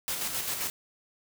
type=noise with tremolo; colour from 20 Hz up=white; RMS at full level=-31 dBFS; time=0.08-0.7 s; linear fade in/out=0 ms; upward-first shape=square; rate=7.6 Hz; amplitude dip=40%; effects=none